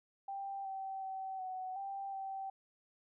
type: tone with pitch steps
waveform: sine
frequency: 787 / 772 / 766 / 747 / 786 / 775 Hz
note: G5 / G5 / G5 / F#5 / G5 / G5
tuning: +7 / -27 / -40 / +16 / +4 / -20 cents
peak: -39 dBFS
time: 0.28-2.5 s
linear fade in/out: 5 ms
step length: 370 ms
effects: none